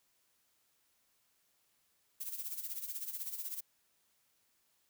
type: noise with tremolo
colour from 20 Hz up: violet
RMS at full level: -39 dBFS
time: 2.2-3.61 s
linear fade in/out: 10 ms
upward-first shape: sine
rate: 16 Hz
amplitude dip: 70%
effects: white hiss -75 dBFS RMS until 4.89 s